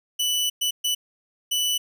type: tone bursts at uneven times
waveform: sawtooth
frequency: 2974 Hz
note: F#7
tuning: 8 cents sharp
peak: -18 dBFS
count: 4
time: 0.19-0.5 / 0.61-0.71 / 0.84-0.95 / 1.51-1.78 s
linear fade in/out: 10 ms
effects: none